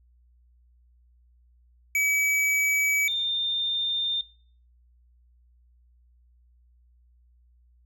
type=tone pair in turn; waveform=square / sine; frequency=2283 / 3613 Hz; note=D7 / A7; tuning=-50 / +45 cents; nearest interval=minor sixth; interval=795 cents; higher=second; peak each=-22 / -25 dBFS; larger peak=first; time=1.95-3.08 / 3.08-4.21 s; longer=neither; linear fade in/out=2 ms; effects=noise-tail reverb RT60 0.5 s tail -20 dB re dry + added 60 Hz sine -57 dBFS peak until 7.85 s